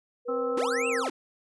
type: tone with pitch glide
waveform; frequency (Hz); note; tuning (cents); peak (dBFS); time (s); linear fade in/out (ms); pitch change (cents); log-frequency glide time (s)
sine; 484.7 to 473.1; B4 to A#4; -32 to +26; -27; 0.25-1.05; 50; -42; 0.57-0.92
type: harmonic tone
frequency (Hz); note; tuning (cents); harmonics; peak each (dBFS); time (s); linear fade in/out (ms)
261.6; C4; 0; 1 / 2 / 3 / 4 / 5; -36 / -38 / -42 / -44 / -34; 0.28-1.09; 10
type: linear two-way sweep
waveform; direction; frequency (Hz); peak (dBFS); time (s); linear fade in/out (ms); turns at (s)
square; up then down; 230.5 to 2794 to 230.5; -30; 0.57-1.1; 5; 0.88
effects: resampled to 24000 Hz